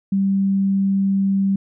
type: tone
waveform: sine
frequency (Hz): 195.3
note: G3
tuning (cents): -6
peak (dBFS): -15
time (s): 0.12-1.56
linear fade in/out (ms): 5
effects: none